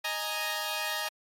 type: chord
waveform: 10% pulse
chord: D# suspended fourth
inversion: none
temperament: equal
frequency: 622.3 / 830.6 / 932.3 Hz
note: D#5 / G#5 / A#5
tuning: 0 / 0 / 0 cents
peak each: -27 dBFS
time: 0.04-1.09 s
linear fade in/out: 10 ms
effects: AAC 48 kbps